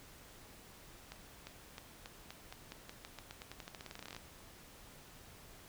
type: accelerating click train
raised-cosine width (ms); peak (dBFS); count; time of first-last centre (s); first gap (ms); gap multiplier
0.2; -29; 28; 1.12-4.165; 350; 0.89
effects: pink hiss -57 dBFS RMS until 5.68 s